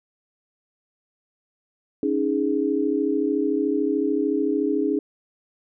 sine tone cluster, 278.5 / 312.1 / 415.2 Hz, C#4 / D#4 / G#4, +8 / +5 / 0 cents, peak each -24 dBFS, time 2.03-4.99 s, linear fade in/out 2 ms, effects none

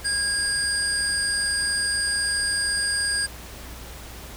sine tone cluster, 1626 / 4847 / 8590 Hz, G#6 / D#8 / C9, -37 / -46 / +44 cents, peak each -26 dBFS, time 0.04-3.27 s, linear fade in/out 20 ms, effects added 60 Hz sine -41 dBFS peak until 4.36 s + pink hiss -41 dBFS RMS until 4.36 s

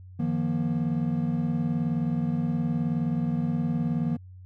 triangle chord, Eb suspended second, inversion none, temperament equal with one note detuned, 155.56 / 174.61 / 236.5 Hz, Eb3 / F3 / Bb3, 0 / 0 / +25 cents, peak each -26 / -28 / -26 dBFS, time 0.19-4.17 s, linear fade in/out 10 ms, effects added 92 Hz sine -43 dBFS peak until 4.45 s

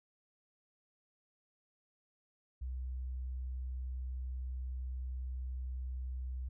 sine tone, 63.6 Hz, C2, 48 cents flat, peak -37 dBFS, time 2.61-6.49 s, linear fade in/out 10 ms, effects none

